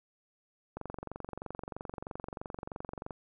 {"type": "click train", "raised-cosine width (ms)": 1, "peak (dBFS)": -25, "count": 55, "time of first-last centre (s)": [0.77, 3.108], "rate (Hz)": 23.1, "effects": []}